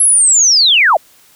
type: linear sweep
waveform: sine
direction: down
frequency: 11140 to 554.4 Hz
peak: -6 dBFS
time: 0-0.97 s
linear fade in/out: 5 ms
effects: white hiss -47 dBFS RMS until 1.35 s